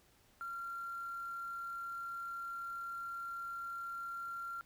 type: tone with quantisation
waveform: sine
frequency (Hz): 1377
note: F6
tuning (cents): -25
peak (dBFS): -40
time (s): 0.41-4.61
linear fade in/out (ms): 0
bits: 10
effects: pink hiss -68 dBFS RMS until 4.65 s